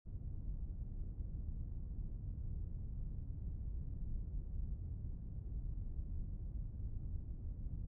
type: low-pass noise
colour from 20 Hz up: pink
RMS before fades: -43 dBFS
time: 0.05-7.87 s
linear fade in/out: 20 ms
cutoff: 100 Hz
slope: 12 dB/octave
effects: none